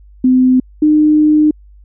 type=tone pair in turn; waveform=sine; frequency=255.8 / 304.2 Hz; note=C4 / D#4; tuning=-39 / -39 cents; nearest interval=minor third; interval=300 cents; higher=second; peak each=-6 dBFS; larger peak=neither; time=0.24-0.6 / 0.82-1.51 s; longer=second; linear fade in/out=5 ms; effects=added 50 Hz sine -38 dBFS peak until 1.84 s